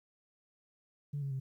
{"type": "tone with pitch steps", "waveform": "sine", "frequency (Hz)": [144.2, 138.57, 133.15], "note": ["D3", "C#3", "C3"], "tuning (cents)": [-31, 0, 31], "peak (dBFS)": -33, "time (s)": [1.13, 1.4], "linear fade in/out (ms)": 10, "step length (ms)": 90, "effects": ["tanh soft clip ceiling -30 dBFS", "12-bit"]}